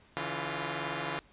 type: tone cluster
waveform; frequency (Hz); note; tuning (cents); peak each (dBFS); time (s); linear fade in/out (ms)
5% pulse; 142.3 / 165.3 / 349.1; C#3 / E3 / F4; +46 / +5 / -1; -26; 0.17-1.19; 0
effects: pink hiss -61 dBFS RMS until 1.32 s + resampled to 8000 Hz